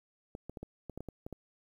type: clicks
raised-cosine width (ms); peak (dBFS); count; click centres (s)
2; -28; 10; 0.351 / 0.496 / 0.572 / 0.63 / 0.897 / 0.976 / 1.006 / 1.087 / 1.265 / 1.327
effects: 10-bit